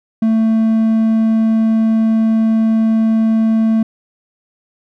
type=tone; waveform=triangle; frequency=222.5 Hz; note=A3; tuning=20 cents sharp; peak=-8 dBFS; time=0.22-3.83 s; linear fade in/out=5 ms; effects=none